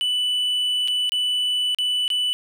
triangle tone with dropouts, 2979 Hz, F#7, 11 cents sharp, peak -18 dBFS, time 0.01-2.33 s, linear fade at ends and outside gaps 0 ms, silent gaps 0.876-0.882 / 1.094-1.12 / 1.747-1.786 / 2.079-2.102 s, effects none

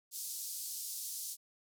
white band-pass noise, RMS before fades -42 dBFS, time 0.11-1.37 s, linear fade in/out 50 ms, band 4600 to 14000 Hz, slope 24 dB/octave, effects none

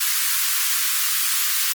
white high-pass noise, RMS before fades -21 dBFS, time 0-1.73 s, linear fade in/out 10 ms, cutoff 1100 Hz, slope 48 dB/octave, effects Opus 24 kbps

